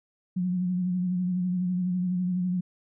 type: tone with vibrato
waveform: sine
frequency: 180.9 Hz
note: F#3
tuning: 39 cents flat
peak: -24 dBFS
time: 0.36-2.61 s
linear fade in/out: 10 ms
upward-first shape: sine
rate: 12 Hz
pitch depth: 39 cents each way
effects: none